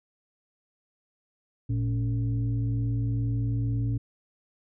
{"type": "tone with frequency modulation", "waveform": "sine", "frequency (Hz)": 114.6, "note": "A#2", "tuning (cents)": -29, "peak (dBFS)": -24, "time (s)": [1.69, 3.98], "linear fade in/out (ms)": 10, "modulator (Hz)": 167, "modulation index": 0.59, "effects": []}